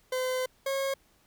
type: tone pair in turn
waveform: 40% pulse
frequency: 512 / 543.9 Hz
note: C5 / C#5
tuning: -38 / -33 cents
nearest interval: minor second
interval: 105 cents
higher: second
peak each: -27 dBFS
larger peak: neither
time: 0.12-0.46 / 0.66-0.94 s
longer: first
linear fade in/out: 5 ms
effects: pink hiss -65 dBFS RMS until 1.26 s